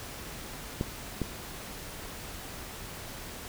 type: clicks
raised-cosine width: 3 ms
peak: -16 dBFS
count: 2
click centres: 0.811 / 1.217 s
effects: pink hiss -42 dBFS RMS until 3.48 s